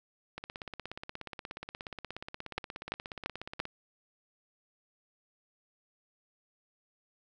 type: two click trains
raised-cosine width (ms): 0.3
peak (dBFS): -16 / -24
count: 4 / 56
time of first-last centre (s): 2.58-3.6 / 0.38-3.654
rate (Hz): 2.94 / 16.8
effects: none